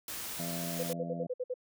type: noise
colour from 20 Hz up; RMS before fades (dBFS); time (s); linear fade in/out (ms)
white; -40; 0.08-0.93; 2
type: harmonic tone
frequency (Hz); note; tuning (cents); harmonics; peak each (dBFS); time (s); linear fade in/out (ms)
85; F2; -46; 2 / 3 / 4 / 5 / 6 / 7 / 8; -38 / -43 / -50 / -54 / -55 / -46 / -44; 0.39-1.27; 5
type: tone bursts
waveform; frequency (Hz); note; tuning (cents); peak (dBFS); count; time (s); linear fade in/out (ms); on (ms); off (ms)
sine; 503; B4; +32; -31; 8; 0.79-1.541; 10; 44; 57
effects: none